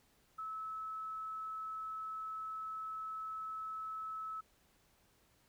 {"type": "tone", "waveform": "sine", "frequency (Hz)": 1300, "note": "E6", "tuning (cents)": -24, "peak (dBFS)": -40, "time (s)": [0.38, 4.41], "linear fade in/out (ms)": 10, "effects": ["pink hiss -71 dBFS RMS until 5.48 s"]}